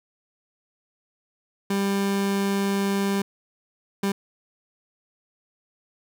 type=tone bursts at uneven times; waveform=30% pulse; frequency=198 Hz; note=G3; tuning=18 cents sharp; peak=-19 dBFS; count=2; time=1.7-3.22 / 4.03-4.12 s; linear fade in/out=5 ms; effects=none